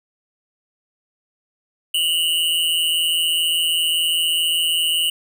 square tone pair together, 2837 / 3002 Hz, F7 / F#7, +27 / +24 cents, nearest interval minor second, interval 97 cents, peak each -20 / -21 dBFS, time 1.94-5.1 s, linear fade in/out 5 ms, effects none

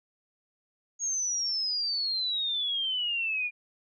sine exponential sweep, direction down, 6645 to 2410 Hz, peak -27 dBFS, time 0.99-3.51 s, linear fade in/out 50 ms, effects none

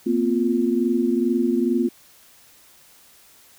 sine chord, Bb suspended second, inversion none, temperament equal with one note detuned, 233.1 / 255.4 / 349.2 Hz, Bb3 / C4 / F4, 0 / -42 / 0 cents, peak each -22 dBFS, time 0.06-1.89 s, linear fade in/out 10 ms, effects white hiss -52 dBFS RMS until 3.58 s

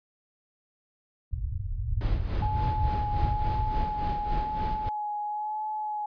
white low-pass noise, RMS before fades -30 dBFS, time 1.31-3.72 s, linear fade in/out 20 ms, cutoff 120 Hz, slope 96 dB/octave
brown noise with tremolo, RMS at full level -29 dBFS, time 2.01-4.89 s, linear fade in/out 0 ms, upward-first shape sine, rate 3.5 Hz, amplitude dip 65%
sine tone with vibrato, 846 Hz, G#5, 32 cents sharp, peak -29 dBFS, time 2.42-6.06 s, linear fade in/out 5 ms, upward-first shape sine, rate 1 Hz, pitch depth 23 cents each way
effects resampled to 11025 Hz

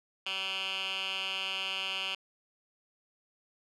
10% pulse tone with band-pass filter, 191.4 Hz, G3, 41 cents flat, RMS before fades -35 dBFS, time 0.26-2.15 s, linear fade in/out 5 ms, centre 2900 Hz, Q 3.9, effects none

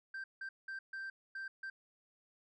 sine tone bursts at uneven times, 1568 Hz, G6, in tune, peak -38 dBFS, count 6, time 0.14-0.24 / 0.41-0.49 / 0.68-0.79 / 0.93-1.1 / 1.35-1.48 / 1.63-1.7 s, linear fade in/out 5 ms, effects tanh soft clip ceiling -40 dBFS

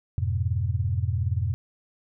sine chord, F diminished, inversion none, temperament just, 87.31 / 104.77 / 125.72 Hz, F2 / Ab2 / Cb3, 0 / +16 / +31 cents, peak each -26 / -27 / -29 dBFS, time 0.18-1.54 s, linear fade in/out 0 ms, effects none

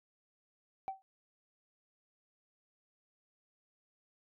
sine tone with exponential decay, 770 Hz, G5, 31 cents flat, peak -30 dBFS, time 0.88-1.02 s, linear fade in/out 0 ms, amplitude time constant 29 ms, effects tanh soft clip ceiling -32 dBFS

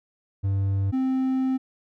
triangle tone pair in turn, 98 / 261.6 Hz, G2 / C4, 0 / 0 cents, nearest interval octave + perfect fourth, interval 1700 cents, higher second, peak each -19 dBFS, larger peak neither, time 0.43-0.92 / 0.92-1.58 s, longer second, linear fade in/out 20 ms, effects none

